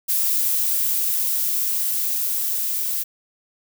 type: noise with level ramp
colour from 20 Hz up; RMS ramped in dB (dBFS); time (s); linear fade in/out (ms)
violet; -20 to -24; 0.08-3.04; 20
effects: none